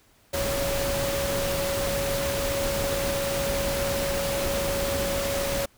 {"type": "tone in noise", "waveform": "sine", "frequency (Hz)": 557, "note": "C#5", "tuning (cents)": 8, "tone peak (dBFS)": -27, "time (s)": [0.33, 5.66], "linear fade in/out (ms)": 10, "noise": "pink", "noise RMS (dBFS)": -29, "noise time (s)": [0.33, 5.66], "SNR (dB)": -1, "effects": ["pink hiss -60 dBFS RMS until 5.77 s"]}